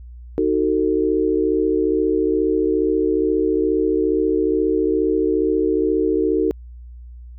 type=chord; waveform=sine; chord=D# diminished; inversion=none; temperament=just; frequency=311.1 / 373.4 / 448 Hz; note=D#4 / F#4 / A4; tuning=0 / +16 / +31 cents; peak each=-20 dBFS; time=0.38-6.51 s; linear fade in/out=0 ms; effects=added 60 Hz sine -35 dBFS peak until 7.38 s